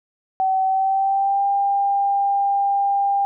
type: tone with pitch glide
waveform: sine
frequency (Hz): 762 to 798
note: G5 to G5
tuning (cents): -49 to +31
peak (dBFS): -16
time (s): 0.4-3.25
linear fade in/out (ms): 0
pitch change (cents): +80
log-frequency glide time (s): 0.65-1.46
effects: none